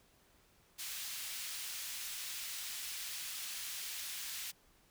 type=high-pass noise; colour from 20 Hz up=pink; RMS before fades=-43 dBFS; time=0.78-4.52 s; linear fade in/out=20 ms; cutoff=2700 Hz; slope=12 dB/octave; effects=pink hiss -68 dBFS RMS until 4.9 s